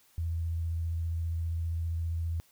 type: tone with vibrato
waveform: sine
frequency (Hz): 83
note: E2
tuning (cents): +12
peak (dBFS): -29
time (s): 0.18-2.4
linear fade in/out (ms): 0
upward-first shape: square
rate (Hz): 15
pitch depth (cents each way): 15
effects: white hiss -64 dBFS RMS until 2.51 s